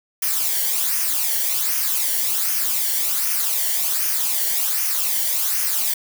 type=noise with flanger; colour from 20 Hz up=blue; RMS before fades=-21 dBFS; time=0.22-5.94 s; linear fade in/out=5 ms; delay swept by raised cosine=0.25 to 0.8 ms; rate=1.3 Hz; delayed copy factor=-0.6; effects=none